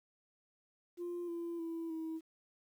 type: tone with pitch steps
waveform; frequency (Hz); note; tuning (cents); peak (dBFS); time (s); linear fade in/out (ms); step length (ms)
sine; 349.2 / 339.8 / 330.7 / 321.9; F4 / F4 / E4 / E4; 0 / -47 / +6 / -41; -36; 0.97-2.21; 50; 310
effects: tanh soft clip ceiling -36 dBFS + 11-bit